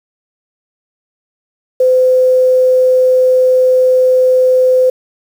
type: tone with quantisation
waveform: sine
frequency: 511 Hz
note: C5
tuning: 41 cents flat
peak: -6 dBFS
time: 1.8-4.9 s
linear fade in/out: 5 ms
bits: 6
effects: none